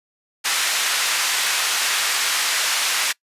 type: band-pass noise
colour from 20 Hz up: pink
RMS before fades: -21 dBFS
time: 0.44-3.13 s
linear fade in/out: 20 ms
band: 1500 to 10000 Hz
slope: 12 dB/octave
effects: noise-tail reverb RT60 0.1 s tail -24 dB re dry + resampled to 32000 Hz